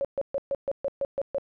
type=tone bursts; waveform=sine; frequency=554.4 Hz; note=C#5; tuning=in tune; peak=-24 dBFS; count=9; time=0.01-1.383 s; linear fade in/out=0 ms; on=37 ms; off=130 ms; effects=none